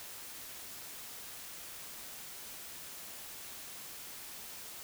silence, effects white hiss -47 dBFS RMS until 4.83 s

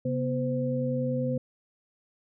sine tone cluster, 133.9 / 244.3 / 514 Hz, C3 / B3 / C5, +40 / -19 / -31 cents, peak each -30 dBFS, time 0.05-1.38 s, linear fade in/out 5 ms, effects none

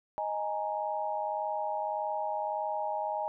sine chord, D# suspended fourth, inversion none, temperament equal, 622.3 / 830.6 / 932.3 Hz, D#5 / G#5 / A#5, 0 / 0 / 0 cents, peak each -35 / -33 / -37 dBFS, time 0.18-3.28 s, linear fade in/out 0 ms, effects none

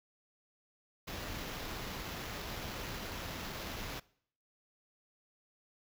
pink noise with sample-and-hold, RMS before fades -42 dBFS, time 1.07-4 s, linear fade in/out 10 ms, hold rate 8820 Hz, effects noise-tail reverb RT60 0.6 s tail -22 dB re dry

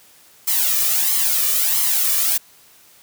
blue noise with flanger, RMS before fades -18 dBFS, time 0.47-2.38 s, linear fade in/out 10 ms, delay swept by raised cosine 0.95 to 1.72 ms, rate 1.5 Hz, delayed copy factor +0.7, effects white hiss -50 dBFS RMS until 3.02 s + high-pass 60 Hz 12 dB/octave

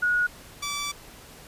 sine / 10% pulse tone pair in turn, 1453 / 1157.6 Hz, F#6 / D6, -32 / -25 cents, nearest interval major third, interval 393 cents, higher first, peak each -20 dBFS, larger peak neither, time 0.02-0.27 / 0.62-0.92 s, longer second, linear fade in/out 10 ms, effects pink hiss -47 dBFS RMS until 1.47 s + resampled to 32000 Hz

